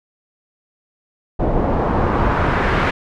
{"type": "noise with low-pass filter sweep", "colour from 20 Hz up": "pink", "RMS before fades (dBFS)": -17, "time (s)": [1.39, 2.91], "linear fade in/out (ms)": 10, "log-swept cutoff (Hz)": [620, 2000], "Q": 1.4, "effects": []}